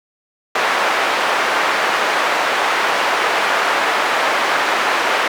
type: band-pass noise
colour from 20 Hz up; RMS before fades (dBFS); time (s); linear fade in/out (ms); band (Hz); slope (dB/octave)
white; -17; 0.55-5.28; 5; 540 to 1600; 12
effects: none